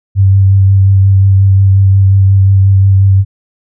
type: tone with vibrato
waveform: sine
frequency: 97.1 Hz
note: G2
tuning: 16 cents flat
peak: -3 dBFS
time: 0.15-3.25 s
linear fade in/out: 50 ms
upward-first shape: sine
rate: 5.6 Hz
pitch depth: 18 cents each way
effects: none